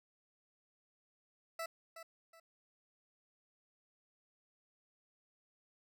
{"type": "tone with echo", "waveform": "20% pulse", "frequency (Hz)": 659.3, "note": "E5", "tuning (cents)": 0, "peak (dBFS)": -34, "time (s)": [1.59, 1.66], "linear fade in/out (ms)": 5, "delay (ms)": 370, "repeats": 2, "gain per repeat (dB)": -10, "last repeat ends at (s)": 2.4, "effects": []}